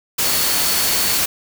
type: tone in noise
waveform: sine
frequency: 4435 Hz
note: C#8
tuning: in tune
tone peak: -25 dBFS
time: 0.24-1.18 s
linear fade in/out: 10 ms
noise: white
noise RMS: -18 dBFS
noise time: 0.18-1.26 s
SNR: -10 dB
effects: none